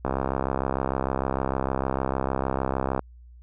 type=click train; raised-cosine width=1 ms; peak=-11 dBFS; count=197; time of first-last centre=0.05-2.993 s; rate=66.6 Hz; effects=added 60 Hz sine -45 dBFS peak until 3.42 s